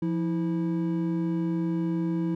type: tone pair together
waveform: triangle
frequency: 172.4 / 325.4 Hz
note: F3 / E4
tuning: -22 / -22 cents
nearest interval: major seventh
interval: 1100 cents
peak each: -25 / -26 dBFS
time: 0.02-2.35 s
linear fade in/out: 5 ms
effects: none